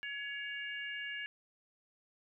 harmonic tone, 562 Hz, C#5, 24 cents sharp, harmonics 3 / 4 / 5, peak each -41 / -45 / -44 dBFS, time 0.03-1.26 s, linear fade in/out 0 ms, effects none

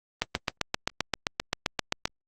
click train, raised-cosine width 0.2 ms, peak -7 dBFS, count 15, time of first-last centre 0.22-2.055 s, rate 7.63 Hz, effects Opus 24 kbps

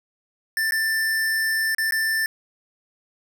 square tone with dropouts, 1776 Hz, A6, 16 cents sharp, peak -21 dBFS, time 0.57-2.26 s, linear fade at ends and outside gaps 1 ms, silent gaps 0.709-0.721 / 1.748-1.783 / 1.909-1.922 s, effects none

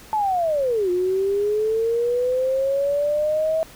sine linear two-way sweep, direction down then up, 880 to 353.4 to 647 Hz, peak -18 dBFS, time 0.13-3.63 s, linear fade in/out 0 ms, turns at 0.9 s, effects pink hiss -45 dBFS RMS until 3.75 s

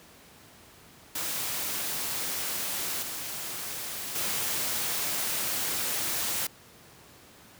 white noise with level steps, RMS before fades -32 / -36 / -30 dBFS, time 1.15-6.47 s, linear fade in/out 5 ms, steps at 3.02 / 4.15 s, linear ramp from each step 10 ms, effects pink hiss -53 dBFS RMS until 7.59 s + high-pass 80 Hz 12 dB/octave

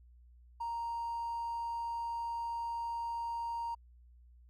triangle tone with hard clipping, 932.3 Hz, A#5, in tune, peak -35 dBFS, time 0.6-3.75 s, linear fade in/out 10 ms, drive 4 dB, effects added 60 Hz sine -56 dBFS peak until 4.49 s + MP3 96 kbps

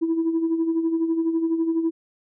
sine tone with tremolo, 328.2 Hz, E4, 8 cents flat, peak -16 dBFS, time 0.01-1.91 s, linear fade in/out 20 ms, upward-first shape sine, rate 12 Hz, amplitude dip 60%, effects tanh soft clip ceiling -15 dBFS

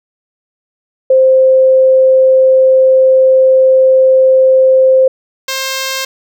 sine / 5% pulse tone pair in turn, 523.3 / 530.3 Hz, C5 / C5, 0 / +23 cents, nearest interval unison, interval 23 cents, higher second, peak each -4 dBFS, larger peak neither, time 1.1-5.08 / 5.48-6.05 s, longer first, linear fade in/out 5 ms, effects none

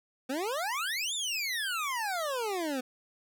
25% pulse exponential two-way sweep, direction up then down, 246.9 to 3685 to 246.9 Hz, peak -27 dBFS, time 0.29-2.81 s, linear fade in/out 10 ms, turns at 1.14 s, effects none

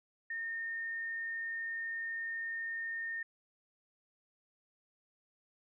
sine tone, 1828 Hz, A#6, 34 cents flat, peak -36 dBFS, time 0.3-3.23 s, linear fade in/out 5 ms, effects none

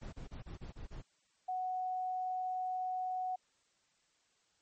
brown noise bursts, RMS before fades -45 dBFS, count 7, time 0.01-1.024 s, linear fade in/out 20 ms, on 120 ms, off 29 ms
sine tone, 740 Hz, F#5, in tune, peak -34 dBFS, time 1.48-3.36 s, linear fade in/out 10 ms
effects white hiss -74 dBFS RMS until 4.61 s + MP3 32 kbps

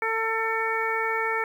harmonic tone, 447.7 Hz, A4, 30 cents sharp, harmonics 1 / 2 / 3 / 4 / 5, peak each -30 / -30 / -30 / -30 / -30 dBFS, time 0.02-1.44 s, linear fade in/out 2 ms, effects 9-bit

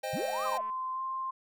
square chord, C minor, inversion none, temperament equal with one note detuned, 523.3 / 622.3 / 797.2 Hz, C5 / Eb5 / G5, 0 / 0 / +29 cents, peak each -38 dBFS, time 0.03-0.58 s, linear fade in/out 10 ms
sine linear two-way sweep, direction up then down, 103.83 to 1290 to 602 Hz, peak -33 dBFS, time 0.13-0.61 s, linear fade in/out 5 ms, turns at 0.45 s
click train, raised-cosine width 0.5 ms, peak -40 dBFS, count 117, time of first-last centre 0.17-0.7 s, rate 219 Hz
sine tone with pitch glide, 1037 to 1052.1 Hz, C6 to C6, -16 to +9 cents, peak -32 dBFS, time 0.45-1.31 s, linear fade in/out 10 ms, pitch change +25 cents, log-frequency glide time 0.93-1 s
effects none

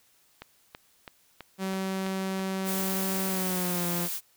click train, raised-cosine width 0.3 ms, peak -24 dBFS, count 7, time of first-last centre 0.42-2.394 s, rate 3.04 Hz
sawtooth tone with pitch glide, 190.8 to 173.96 Hz, G3 to F3, -47 to -6 cents, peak -25 dBFS, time 1.58-4.09 s, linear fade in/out 50 ms, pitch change -159 cents, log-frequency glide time 3.27-3.88 s
blue noise, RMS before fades -33 dBFS, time 2.64-4.21 s, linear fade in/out 50 ms
effects white hiss -64 dBFS RMS until 4.36 s

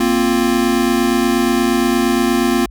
square chord, Bb suspended second, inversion none, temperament equal, 233.1 / 261.6 / 349.2 Hz, Bb3 / C4 / F4, 0 / 0 / 0 cents, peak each -18 dBFS, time 0-2.66 s, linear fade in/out 5 ms, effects added 50 Hz sine -33 dBFS peak until 2.7 s

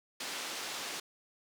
white band-pass noise, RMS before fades -40 dBFS, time 0.2-1 s, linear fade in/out 5 ms, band 260 to 5500 Hz, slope 12 dB/octave, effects none

